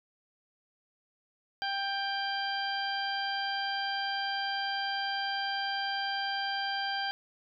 harmonic tone, 790 Hz, G5, 13 cents sharp, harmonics 1 / 2 / 3 / 4 / 5 / 6, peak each -34 / -35 / -46 / -38 / -50 / -39 dBFS, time 1.62-7.11 s, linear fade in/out 0 ms, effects none

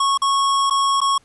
square tone with dropouts, 1101 Hz, C#6, 12 cents flat, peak -16 dBFS, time 0-1.18 s, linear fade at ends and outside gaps 5 ms, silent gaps 0.176-0.218 / 0.699-0.707 / 1.005-1.014 s, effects pink hiss -57 dBFS RMS until 1.24 s + resampled to 24000 Hz

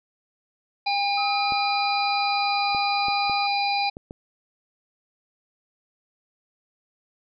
harmonic tone, 807 Hz, G#5, 50 cents flat, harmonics 1 / 3 / 5 / 6, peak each -23 / -28 / -30 / -31 dBFS, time 0.86-3.9 s, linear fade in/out 10 ms
sine tone with pitch glide, 1271 to 1235.5 Hz, D#6 to D#6, +36 to -13 cents, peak -31 dBFS, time 1.17-3.47 s, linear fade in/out 10 ms, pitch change -49 cents, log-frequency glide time 2.19-2.7 s
clicks, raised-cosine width 2 ms, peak -23 dBFS, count 6, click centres 1.522 / 2.748 / 3.084 / 3.297 / 3.969 / 4.109 s
effects none

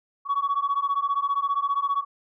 sine beating tone pair, 1117 / 1132 Hz, C#6 / C#6, +13 / +36 cents, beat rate 15 Hz, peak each -24 dBFS, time 0.25-2.05 s, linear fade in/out 50 ms, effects tanh soft clip ceiling -17 dBFS

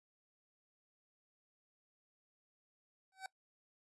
25% pulse tone with exponential growth, 763 Hz, G5, 47 cents flat, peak -36 dBFS, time 3.12-3.26 s, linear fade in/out 2 ms, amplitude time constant 29 ms, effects noise-tail reverb RT60 0.1 s tail -20 dB re dry + resampled to 24000 Hz

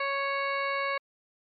harmonic tone, 554.4 Hz, C#5, in tune, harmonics 1 / 2 / 3 / 4 / 5 / 7 / 8, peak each -33 / -31 / -36 / -33 / -42 / -45 / -46 dBFS, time 0-0.98 s, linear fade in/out 5 ms, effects MP3 64 kbps

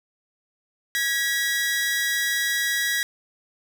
sawtooth tone pair together, 1653 / 1932.2 Hz, G#6 / B6, -9 / -38 cents, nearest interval minor third, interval 271 cents, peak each -23 / -20 dBFS, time 0.95-3.03 s, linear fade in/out 0 ms, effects none

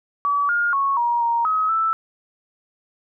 sine tone with pitch steps, 1144 / 1418 / 1104 / 949 / 935 / 1273 / 1321 Hz, D6 / F6 / C#6 / A#5 / A#5 / D#6 / E6, -46 / +26 / -7 / +31 / +5 / +39 / +3 cents, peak -17 dBFS, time 0.25-1.93 s, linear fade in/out 0 ms, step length 240 ms, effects none

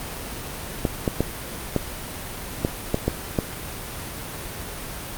clicks, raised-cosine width 2 ms, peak -6 dBFS, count 8, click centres 0.852 / 1.078 / 1.206 / 1.763 / 2.649 / 2.944 / 3.08 / 3.388 s, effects pink hiss -33 dBFS RMS until 5.17 s + Opus 32 kbps

